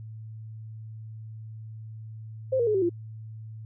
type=tone with pitch steps; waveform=sine; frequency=523.3 / 471.6 / 425.1 / 383.1 / 345.2 Hz; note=C5 / A#4 / G#4 / G4 / F4; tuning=0 / +20 / +40 / -40 / -20 cents; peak=-21 dBFS; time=2.52-2.895 s; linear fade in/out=10 ms; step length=75 ms; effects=added 110 Hz sine -38 dBFS peak until 3.65 s